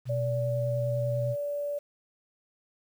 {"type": "tone with vibrato", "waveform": "sine", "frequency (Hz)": 123.47, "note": "B2", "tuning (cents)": 0, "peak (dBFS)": -28, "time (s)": [0.05, 1.36], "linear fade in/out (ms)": 50, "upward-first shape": "sine", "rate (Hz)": 10, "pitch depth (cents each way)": 24}
{"type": "tone", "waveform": "sine", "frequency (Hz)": 578, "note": "D5", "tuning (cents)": -28, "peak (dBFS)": -29, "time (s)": [0.09, 1.79], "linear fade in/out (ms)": 10}
{"effects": ["9-bit"]}